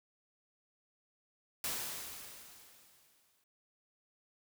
white noise with exponential decay, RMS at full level -36 dBFS, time 1.64-3.44 s, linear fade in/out 2 ms, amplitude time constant 390 ms, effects none

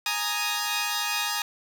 10% pulse chord, Ab suspended second, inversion none, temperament equal, 830.6 / 932.3 / 1244.5 Hz, Ab5 / Bb5 / Eb6, 0 / 0 / 0 cents, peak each -22 dBFS, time 0.06-1.42 s, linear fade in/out 2 ms, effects none

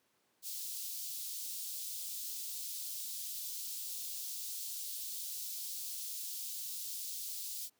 white high-pass noise, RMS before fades -42 dBFS, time 0.42-7.7 s, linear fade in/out 50 ms, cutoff 3700 Hz, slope 24 dB/octave, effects pink hiss -75 dBFS RMS until 7.79 s + high-pass 200 Hz 12 dB/octave

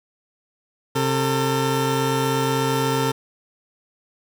20% pulse tone pair together, 133.5 / 449 Hz, C3 / A4, +35 / +35 cents, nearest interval octave + major sixth, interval 2100 cents, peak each -17 dBFS, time 0.95-3.12 s, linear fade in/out 10 ms, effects none

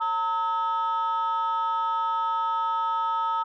sine tone pair together, 910 / 1286.9 Hz, A#5 / E6, -42 / -42 cents, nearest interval tritone, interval 600 cents, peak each -24 dBFS, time 0-3.44 s, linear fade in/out 20 ms, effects tanh soft clip ceiling -20 dBFS

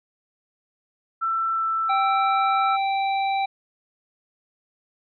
sine tone with pitch glide, 1336 to 1327.5 Hz, E6 to E6, +23 to +12 cents, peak -21 dBFS, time 1.21-2.77 s, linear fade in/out 20 ms, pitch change -11 cents, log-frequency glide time 1.53-1.65 s
harmonic tone, 782 Hz, G5, 4 cents flat, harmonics 1 / 3 / 5, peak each -21 / -31 / -35 dBFS, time 1.89-3.46 s, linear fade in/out 10 ms
effects none

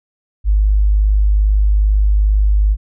sine tone, 51.2 Hz, G#1, 24 cents flat, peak -9 dBFS, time 0.44-2.77 s, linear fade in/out 50 ms, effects none

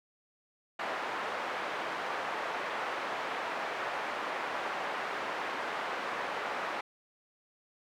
pink band-pass noise, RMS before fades -36 dBFS, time 0.79-6.81 s, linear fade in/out 5 ms, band 650 to 1800 Hz, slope 12 dB/octave, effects none

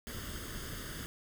pink noise with comb filter, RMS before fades -42 dBFS, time 0.07-1.06 s, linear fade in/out 0 ms, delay 0.61 ms, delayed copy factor +0.7, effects none

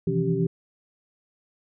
sine tone cluster, 128.6 / 161.6 / 170 / 276.8 / 389.1 Hz, C3 / E3 / F3 / C#4 / G4, -30 / -34 / -46 / -2 / -13 cents, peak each -30 / -27 / -26 / -32 / -26 dBFS, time 0.07-0.47 s, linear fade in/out 5 ms, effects none

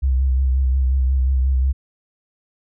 sine tone with vibrato, 65.41 Hz, C2, in tune, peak -14 dBFS, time 0.02-1.73 s, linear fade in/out 20 ms, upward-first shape sine, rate 5.6 Hz, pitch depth 45 cents each way, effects none

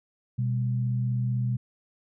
sine tone pair together, 124.22 / 200 Hz, B2 / G3, +10 / +35 cents, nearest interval minor sixth, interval 825 cents, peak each -24 / -34 dBFS, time 0.38-1.57 s, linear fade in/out 10 ms, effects none

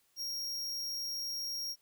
45% pulse tone, 5588 Hz, F8, in tune, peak -36 dBFS, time 0.16-1.76 s, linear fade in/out 50 ms, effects white hiss -72 dBFS RMS until 1.81 s

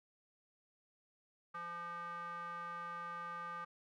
square tone with band-pass filter, 172.1 Hz, F3, 25 cents flat, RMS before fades -45 dBFS, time 1.54-3.65 s, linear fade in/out 10 ms, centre 1300 Hz, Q 8.7, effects none

